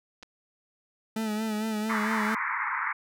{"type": "clicks", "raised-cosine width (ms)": 0.2, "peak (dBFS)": [-30, -27], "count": 2, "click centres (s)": [0.227, 0.231]}
{"type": "tone with vibrato", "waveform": "40% pulse", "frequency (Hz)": 216.6, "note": "A3", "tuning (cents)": -27, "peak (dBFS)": -27, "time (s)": [1.16, 2.35], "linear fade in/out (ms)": 5, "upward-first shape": "sine", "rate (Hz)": 4.4, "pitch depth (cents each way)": 47}
{"type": "band-pass noise", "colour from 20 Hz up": "pink", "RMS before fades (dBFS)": -30, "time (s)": [1.89, 2.93], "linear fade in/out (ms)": 10, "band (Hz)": [900, 2200], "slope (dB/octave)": 96}
{"effects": []}